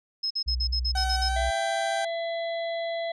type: tone bursts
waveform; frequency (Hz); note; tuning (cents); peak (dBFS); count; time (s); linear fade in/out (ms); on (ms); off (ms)
sine; 5160; E8; -38; -25; 9; 0.23-1.29; 10; 76; 47
type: tone with vibrato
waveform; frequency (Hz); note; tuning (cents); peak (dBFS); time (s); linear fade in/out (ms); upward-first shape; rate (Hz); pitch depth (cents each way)
sine; 61.5; B1; -7; -26; 0.46-1.51; 20; sine; 4.2; 11
type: tone with pitch glide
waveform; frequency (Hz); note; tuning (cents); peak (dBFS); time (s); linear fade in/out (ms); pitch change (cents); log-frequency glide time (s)
30% pulse; 759 to 784.4; F#5 to G5; +44 to +1; -25; 0.95-2.05; 5; +57; 1.2-1.47
type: harmonic tone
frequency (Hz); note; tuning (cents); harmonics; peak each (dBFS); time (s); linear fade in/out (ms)
670; E5; +28; 1 / 3 / 5 / 6; -28 / -38 / -42 / -44; 1.36-3.12; 5
effects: resampled to 24000 Hz